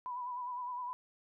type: tone with vibrato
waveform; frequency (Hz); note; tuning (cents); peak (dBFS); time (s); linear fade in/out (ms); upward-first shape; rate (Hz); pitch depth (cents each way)
sine; 987.8; B5; 0; -37; 0.06-0.93; 0; sine; 9.8; 45
effects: none